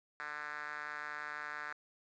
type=tone with band-pass filter; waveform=5% pulse; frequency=149 Hz; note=D3; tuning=25 cents sharp; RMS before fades=-43 dBFS; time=0.2-1.73 s; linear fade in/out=0 ms; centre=1600 Hz; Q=2.7; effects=resampled to 16000 Hz + 10-bit